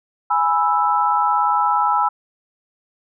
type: chord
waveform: sine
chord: E major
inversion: first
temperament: equal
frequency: 830.6 / 987.8 / 1318.5 Hz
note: G#5 / B5 / E6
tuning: 0 / 0 / 0 cents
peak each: -19 dBFS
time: 0.3-2.09 s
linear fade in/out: 10 ms
effects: none